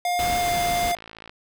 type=tone with pitch glide; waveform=square; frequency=709 to 701.3 Hz; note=F5 to F5; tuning=+26 to +7 cents; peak=-22 dBFS; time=0.05-0.95 s; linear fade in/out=2 ms; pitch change=-19 cents; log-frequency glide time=0.39-0.48 s
type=noise; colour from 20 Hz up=pink; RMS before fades=-30 dBFS; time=0.19-0.92 s; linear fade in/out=2 ms
type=click train; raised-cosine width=0.3 ms; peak=-24 dBFS; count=25; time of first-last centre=0.86-1.295 s; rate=55.2 Hz
effects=none